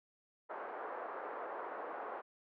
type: band-pass noise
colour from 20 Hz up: pink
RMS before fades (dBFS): -44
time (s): 0.49-2.22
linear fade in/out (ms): 20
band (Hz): 440 to 1400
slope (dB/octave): 24
effects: none